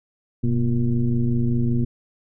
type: tone with frequency modulation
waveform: sine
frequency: 125.6 Hz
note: B2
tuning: 30 cents sharp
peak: -17 dBFS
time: 0.43-1.85 s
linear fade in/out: 10 ms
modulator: 113 Hz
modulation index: 1.3
effects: none